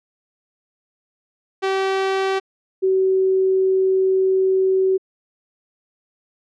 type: tone pair in turn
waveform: sawtooth / sine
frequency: 385 / 379.3 Hz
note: G4 / F#4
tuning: -31 / +43 cents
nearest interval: unison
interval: 26 cents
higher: first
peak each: -14 dBFS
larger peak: neither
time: 1.62-2.4 / 2.82-4.98 s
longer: second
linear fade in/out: 20 ms
effects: low-pass 4000 Hz 12 dB/octave